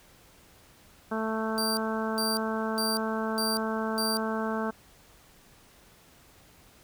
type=harmonic tone; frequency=220.7 Hz; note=A3; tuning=5 cents sharp; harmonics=1 / 2 / 3 / 4 / 5 / 6 / 7; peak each=-31 / -34 / -36 / -37 / -38 / -39 / -39 dBFS; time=1.11-4.71 s; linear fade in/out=10 ms
type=tone bursts; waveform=sawtooth; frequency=4699 Hz; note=D8; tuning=in tune; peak=-26 dBFS; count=5; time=1.58-4.17 s; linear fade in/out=0 ms; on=190 ms; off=410 ms
effects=pink hiss -57 dBFS RMS until 6.83 s